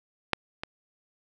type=clicks; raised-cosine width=0.3 ms; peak=-6 / -17 dBFS; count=2; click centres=0.333 / 0.635 s; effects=none